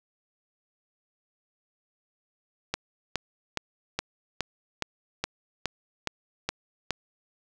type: click train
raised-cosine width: 0.2 ms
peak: -10 dBFS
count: 11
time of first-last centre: 2.74-6.907 s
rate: 2.4 Hz
effects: none